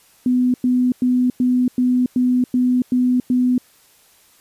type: tone bursts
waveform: sine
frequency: 250 Hz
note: B3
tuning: 21 cents sharp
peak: -13 dBFS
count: 9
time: 0.26-3.58 s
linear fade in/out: 2 ms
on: 280 ms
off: 100 ms
effects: white hiss -53 dBFS RMS until 4.4 s + resampled to 32000 Hz